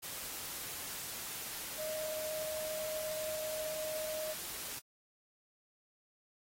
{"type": "tone in noise", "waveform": "sine", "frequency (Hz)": 622.3, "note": "D#5", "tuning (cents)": 0, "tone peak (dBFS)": -38, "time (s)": [1.78, 4.34], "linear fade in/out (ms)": 20, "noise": "white", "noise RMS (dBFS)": -43, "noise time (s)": [0.02, 4.8], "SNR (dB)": 2, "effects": ["AAC 48 kbps"]}